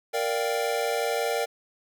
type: chord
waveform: square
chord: G minor seventh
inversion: first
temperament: equal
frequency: 466.2 / 587.3 / 698.5 / 784 Hz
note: Bb4 / D5 / F5 / G5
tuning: 0 / 0 / 0 / 0 cents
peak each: -29 / -31 / -33 / -33 dBFS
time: 0.13-1.46 s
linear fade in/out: 20 ms
effects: none